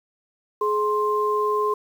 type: tone pair together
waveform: sine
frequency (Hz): 422 / 1049.9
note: G#4 / C6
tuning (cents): +28 / +6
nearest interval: octave + major third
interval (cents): 1578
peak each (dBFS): -22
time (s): 0.61-1.74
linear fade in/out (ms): 5
effects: 8-bit